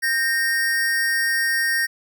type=tone pair together; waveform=square; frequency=1577 / 1850.3 Hz; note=G6 / A#6; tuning=+10 / -13 cents; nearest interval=minor third; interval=277 cents; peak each=-27 / -20 dBFS; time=0.02-1.87 s; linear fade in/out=20 ms; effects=none